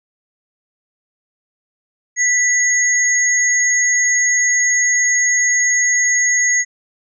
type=tone pair together; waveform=sine; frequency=1975.5 / 6603 Hz; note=B6 / G#8; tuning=0 / -11 cents; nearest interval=octave + major sixth; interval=2089 cents; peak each=-15 dBFS; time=2.16-6.65 s; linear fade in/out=50 ms; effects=none